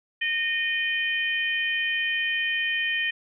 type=harmonic tone; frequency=615 Hz; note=D#5; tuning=20 cents flat; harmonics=3 / 4 / 5; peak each=-26 / -28 / -30 dBFS; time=0.21-3.11 s; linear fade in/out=10 ms; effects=none